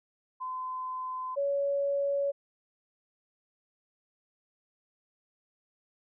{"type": "tone pair in turn", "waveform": "sine", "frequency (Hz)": [1024, 561.9], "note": ["C6", "C#5"], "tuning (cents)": [-38, 23], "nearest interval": "minor seventh", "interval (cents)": 1039, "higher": "first", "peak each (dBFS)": [-33, -26], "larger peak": "second", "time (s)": [[0.4, 1.36], [1.36, 2.32]], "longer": "neither", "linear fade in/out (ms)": 20, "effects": []}